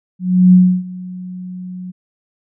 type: tone with ADSR envelope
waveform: sine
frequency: 182.4 Hz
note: F#3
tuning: 24 cents flat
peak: -3 dBFS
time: 0.19-1.92 s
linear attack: 340 ms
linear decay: 300 ms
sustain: -22 dB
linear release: 20 ms
effects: none